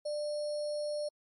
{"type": "tone with sample-and-hold", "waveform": "sine", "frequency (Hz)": 594, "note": "D5", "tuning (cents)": 20, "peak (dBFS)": -32, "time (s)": [0.05, 1.09], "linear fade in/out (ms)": 10, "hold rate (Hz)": 4900, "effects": ["MP3 48 kbps"]}